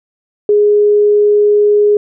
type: tone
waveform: sine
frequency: 415.3 Hz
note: G#4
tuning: in tune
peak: -6 dBFS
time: 0.49-1.97 s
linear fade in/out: 2 ms
effects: none